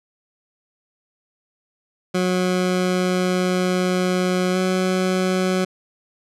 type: tone with pitch glide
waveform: 20% pulse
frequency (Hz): 182.5 to 185.37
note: F#3 to F#3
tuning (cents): -24 to +3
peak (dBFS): -13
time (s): 2.14-5.65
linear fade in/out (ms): 10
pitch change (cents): +27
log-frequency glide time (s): 4.52-4.57
effects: low-pass 9000 Hz 12 dB/octave